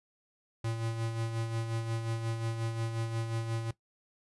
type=tone with tremolo; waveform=square; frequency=114 Hz; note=A#2; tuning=38 cents flat; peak=-31 dBFS; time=0.64-3.71 s; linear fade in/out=5 ms; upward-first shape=sine; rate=5.6 Hz; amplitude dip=50%; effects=noise-tail reverb RT60 0.1 s tail -17 dB re dry + resampled to 24000 Hz